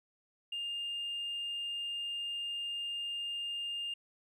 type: tone with hard clipping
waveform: triangle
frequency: 2813 Hz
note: F7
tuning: 12 cents sharp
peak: -35 dBFS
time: 0.52-3.94 s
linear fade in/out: 5 ms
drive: 2 dB
effects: none